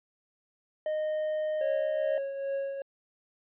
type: tone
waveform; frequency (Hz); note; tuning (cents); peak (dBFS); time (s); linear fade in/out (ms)
triangle; 617; D#5; -15; -26; 0.86-2.18; 2
type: tone with tremolo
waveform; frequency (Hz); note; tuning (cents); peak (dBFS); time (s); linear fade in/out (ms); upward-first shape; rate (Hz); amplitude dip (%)
triangle; 550; C#5; -14; -26; 1.61-2.82; 2; triangle; 2.4; 55
effects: resampled to 8000 Hz